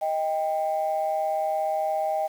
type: tone pair together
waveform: sine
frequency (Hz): 627 / 790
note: D#5 / G5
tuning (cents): +13 / +13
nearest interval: major third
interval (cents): 400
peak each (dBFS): -25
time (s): 0.01-2.28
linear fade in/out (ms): 20
effects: tanh soft clip ceiling -17 dBFS + 8-bit